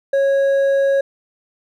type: tone with hard clipping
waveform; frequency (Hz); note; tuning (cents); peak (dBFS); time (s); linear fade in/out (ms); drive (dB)
sine; 550; C#5; -14; -14; 0.13-1.01; 5; 4
effects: none